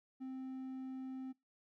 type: tone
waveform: triangle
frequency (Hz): 261.6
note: C4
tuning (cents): 0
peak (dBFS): -40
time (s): 0.2-1.33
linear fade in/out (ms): 20
effects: noise-tail reverb RT60 0.2 s tail -21 dB re dry